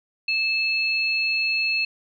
sine tone pair together, 2626 / 4289 Hz, E7 / C8, -7 / +42 cents, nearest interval minor sixth, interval 849 cents, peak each -21 / -27 dBFS, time 0.28-1.85 s, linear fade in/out 5 ms, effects none

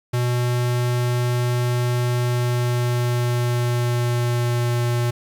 square tone with pitch glide, 122.3 to 120.2 Hz, B2 to B2, -16 to -46 cents, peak -19 dBFS, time 0.13-5.11 s, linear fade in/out 10 ms, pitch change -30 cents, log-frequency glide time 2.2-4.81 s, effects 9-bit

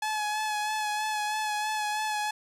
sawtooth tone with vibrato, 851 Hz, G#5, 42 cents sharp, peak -24 dBFS, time 0.02-2.31 s, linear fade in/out 5 ms, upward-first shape sine, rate 3.1 Hz, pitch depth 26 cents each way, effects low-pass 11000 Hz 12 dB/octave

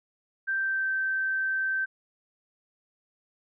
sine tone with pitch glide, 1568 to 1552.7 Hz, G6 to G6, 0 to -17 cents, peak -25 dBFS, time 0.47-1.86 s, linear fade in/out 20 ms, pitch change -17 cents, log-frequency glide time 0.58-0.89 s, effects none

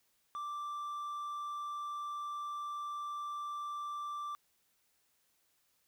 triangle tone, 1174.7 Hz, D6, in tune, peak -36 dBFS, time 0.35-4.35 s, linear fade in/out 0 ms, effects white hiss -75 dBFS RMS until 5.87 s

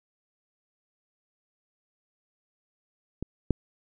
clicks, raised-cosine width 3 ms, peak -19 / -9 dBFS, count 2, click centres 3.226 / 3.507 s, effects none

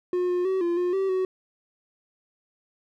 triangle tone with pitch steps, 359.5 / 357.1 / 379.1 / 344.5 / 356.4 / 385.8 / 373.9 Hz, F#4 / F4 / F#4 / F4 / F4 / G4 / F#4, -50 / +39 / +42 / -24 / +35 / -28 / +18 cents, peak -20 dBFS, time 0.13-1.25 s, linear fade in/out 2 ms, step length 160 ms, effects none

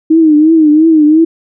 sine tone with vibrato, 312.4 Hz, D#4, 7 cents sharp, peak -3 dBFS, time 0.1-1.25 s, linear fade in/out 10 ms, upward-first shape triangle, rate 2.9 Hz, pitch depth 100 cents each way, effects none

